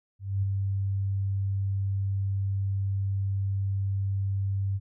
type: tone with ADSR envelope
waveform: sine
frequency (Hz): 98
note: G2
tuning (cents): 0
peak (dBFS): -22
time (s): 0.19-4.8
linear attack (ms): 240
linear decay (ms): 5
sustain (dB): -3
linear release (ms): 40
effects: none